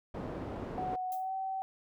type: low-pass noise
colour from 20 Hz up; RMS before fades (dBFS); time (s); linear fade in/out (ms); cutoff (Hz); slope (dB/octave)
white; -40; 0.14-0.96; 5; 500; 12
type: tone with pitch glide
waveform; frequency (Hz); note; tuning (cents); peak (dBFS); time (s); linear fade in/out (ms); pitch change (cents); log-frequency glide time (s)
sine; 740 to 766.1; F#5 to G5; 0 to -40; -33; 0.78-1.62; 0; +60; 1.09-1.34
type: noise with exponential decay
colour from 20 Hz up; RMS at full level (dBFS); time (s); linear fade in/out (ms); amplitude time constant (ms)
violet; -44; 1.12-1.3; 1; 37
effects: none